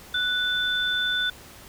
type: tone pair together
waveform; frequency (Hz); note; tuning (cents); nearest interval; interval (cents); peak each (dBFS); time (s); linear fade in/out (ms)
sine; 1480 / 3520; F#6 / A7; 0 / 0; octave + minor third; 1500; -25; 0.14-1.3; 5
effects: pink hiss -46 dBFS RMS until 1.68 s